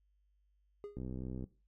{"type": "tone with exponential decay", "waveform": "triangle", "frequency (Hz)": 410.9, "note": "G#4", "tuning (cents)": -18, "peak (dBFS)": -37, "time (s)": [0.84, 1.03], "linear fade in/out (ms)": 0, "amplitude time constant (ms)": 40}
{"type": "click train", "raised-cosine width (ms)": 3, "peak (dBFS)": -30, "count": 31, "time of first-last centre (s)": [0.97, 1.44], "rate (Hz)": 63.8}
{"effects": ["noise-tail reverb RT60 0.3 s tail -17 dB re dry", "added 50 Hz sine -70 dBFS peak until 1.67 s"]}